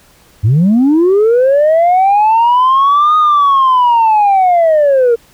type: linear two-way sweep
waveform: sine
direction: up then down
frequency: 95.3 to 1244.5 to 455.9 Hz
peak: -4 dBFS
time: 0.43-5.16 s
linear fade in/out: 20 ms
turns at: 3.17 s
effects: tanh soft clip ceiling -4 dBFS + pink hiss -46 dBFS RMS until 5.33 s